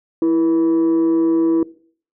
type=tone pair together; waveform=sine; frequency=329 / 481.1 Hz; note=E4 / B4; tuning=-3 / -45 cents; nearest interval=perfect fifth; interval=658 cents; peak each=-11 / -23 dBFS; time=0.22-1.63 s; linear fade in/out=2 ms; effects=noise-tail reverb RT60 0.5 s tail -21 dB re dry + tanh soft clip ceiling -11 dBFS